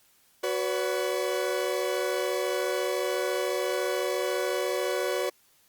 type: chord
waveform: 40% pulse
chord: F# suspended fourth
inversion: none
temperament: equal with one note detuned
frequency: 370 / 493.9 / 568 Hz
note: F#4 / B4 / C#5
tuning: 0 / 0 / +42 cents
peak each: -30 / -30 / -30 dBFS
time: 0.43-5.3 s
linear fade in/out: 10 ms
effects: white hiss -63 dBFS RMS until 5.68 s + Opus 48 kbps